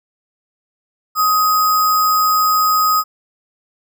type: tone with sample-and-hold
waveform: sine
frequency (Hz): 1254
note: D#6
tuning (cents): +13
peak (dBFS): -11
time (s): 1.15-3.04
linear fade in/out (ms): 50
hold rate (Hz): 6300
effects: none